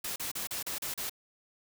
white noise bursts, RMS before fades -36 dBFS, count 7, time 0.04-1.096 s, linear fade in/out 5 ms, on 120 ms, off 36 ms, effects none

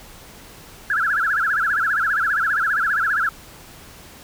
sine tone with vibrato, 1500 Hz, F#6, 23 cents sharp, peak -17 dBFS, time 0.9-3.29 s, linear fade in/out 2 ms, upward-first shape sine, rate 15 Hz, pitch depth 230 cents each way, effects pink hiss -43 dBFS RMS until 4.23 s

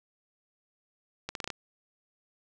accelerating click train, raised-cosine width 0.2 ms, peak -17 dBFS, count 6, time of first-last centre 1.29-1.503 s, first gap 62 ms, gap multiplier 0.81, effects none

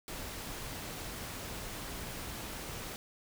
pink noise, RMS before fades -42 dBFS, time 0.08-2.96 s, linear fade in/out 0 ms, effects none

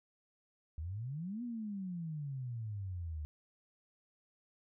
sine exponential two-way sweep, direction up then down, 73.9 to 246.9 to 73.9 Hz, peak -38 dBFS, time 0.78-3.25 s, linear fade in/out 0 ms, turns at 1.43 s, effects none

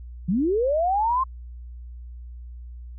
sine linear sweep, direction up, 160 to 1072 Hz, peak -19 dBFS, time 0.28-1.24 s, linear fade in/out 10 ms, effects added 60 Hz sine -36 dBFS peak until 2.98 s

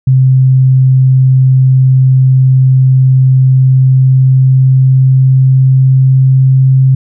sine tone with pitch glide, 130.81 to 132.18 Hz, C3 to C3, 0 to +18 cents, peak -3 dBFS, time 0.07-6.95 s, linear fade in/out 5 ms, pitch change +18 cents, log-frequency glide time 3.44-6.69 s, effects none

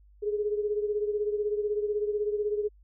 sine beating tone pair, 415.3 / 431.3 Hz, G#4 / A4, 0 / -35 cents, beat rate 16 Hz, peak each -27 / -33 dBFS, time 0.22-2.69 s, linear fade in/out 20 ms, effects added 50 Hz sine -54 dBFS peak until 2.83 s

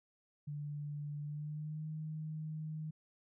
sine tone with pitch glide, 146.83 to 155.56 Hz, D3 to D#3, 0 to 0 cents, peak -39 dBFS, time 0.47-2.91 s, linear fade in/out 10 ms, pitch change +100 cents, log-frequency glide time 1.21-1.87 s, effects none

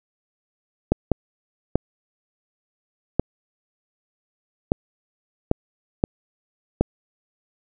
clicks, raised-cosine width 2 ms, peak -3 dBFS, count 8, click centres 0.92 / 1.117 / 1.756 / 3.196 / 4.719 / 5.514 / 6.039 / 6.81 s, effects none

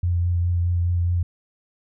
sine tone with vibrato, 87.31 Hz, F2, in tune, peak -18 dBFS, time 0.03-1.23 s, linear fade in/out 5 ms, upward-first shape triangle, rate 4.8 Hz, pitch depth 22 cents each way, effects none

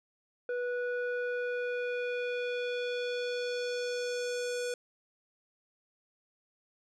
square tone with low-pass filter sweep, 489.9 Hz, B4, 14 cents flat, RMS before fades -34 dBFS, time 0.49-4.74 s, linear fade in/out 2 ms, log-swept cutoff 1200 to 8100 Hz, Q 1.8, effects none

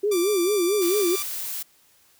sine tone with vibrato, 380.3 Hz, F#4, 48 cents sharp, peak -19 dBFS, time 0.03-1.16 s, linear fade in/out 10 ms, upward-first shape sine, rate 4.5 Hz, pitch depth 190 cents each way
5% pulse tone, 1174.7 Hz, D6, in tune, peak -16 dBFS, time 0.11-1.23 s, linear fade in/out 10 ms
blue noise, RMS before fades -31 dBFS, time 0.81-1.63 s, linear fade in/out 10 ms
effects white hiss -59 dBFS RMS until 2.19 s

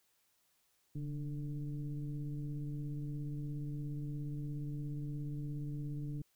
sine tone with frequency modulation, 143.5 Hz, D3, 40 cents flat, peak -37 dBFS, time 0.95-6.22 s, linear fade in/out 5 ms, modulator 152 Hz, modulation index 0.79, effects white hiss -75 dBFS RMS until 6.35 s

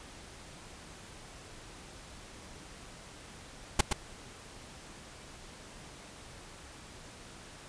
pink noise with echo, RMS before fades -22 dBFS, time 3.79-3.81 s, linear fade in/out 5 ms, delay 120 ms, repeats 1, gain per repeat -6 dB, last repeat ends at 3.93 s, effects pink hiss -50 dBFS RMS until 7.68 s + resampled to 22050 Hz

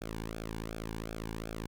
sawtooth tone with flanger, 55 Hz, A1, in tune, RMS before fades -40 dBFS, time 0.01-1.67 s, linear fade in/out 10 ms, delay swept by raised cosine 1 to 1.58 ms, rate 2.7 Hz, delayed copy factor -0.85, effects none

